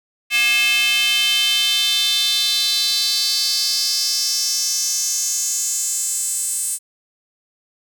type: tone with high-pass filter sweep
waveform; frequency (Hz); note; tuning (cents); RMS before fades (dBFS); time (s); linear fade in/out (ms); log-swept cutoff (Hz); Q
square; 237.6; A#3; +33; -19; 0.3-6.79; 50; 2500 to 8600; 4.9
effects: none